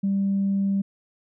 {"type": "tone", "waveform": "sine", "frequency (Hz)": 196.8, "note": "G3", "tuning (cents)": 7, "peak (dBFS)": -19, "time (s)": [0.03, 0.82], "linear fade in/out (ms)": 10, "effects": ["tanh soft clip ceiling -16 dBFS"]}